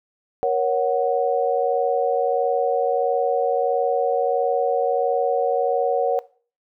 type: chord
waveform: sine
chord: F# major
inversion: first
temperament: equal with one note detuned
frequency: 472.9 / 554.4 / 740 Hz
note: A#4 / C#5 / F#5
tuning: +25 / 0 / 0 cents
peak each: -22 dBFS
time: 0.43-6.19 s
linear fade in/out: 0 ms
effects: noise-tail reverb RT60 0.4 s tail -19 dB re dry